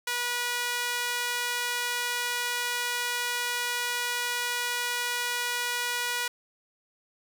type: tone with high-pass filter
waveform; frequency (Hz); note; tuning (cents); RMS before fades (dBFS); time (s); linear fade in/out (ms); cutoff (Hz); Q
sawtooth; 485.4; B4; -30; -30; 0.07-6.28; 5; 1500; 0.9
effects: none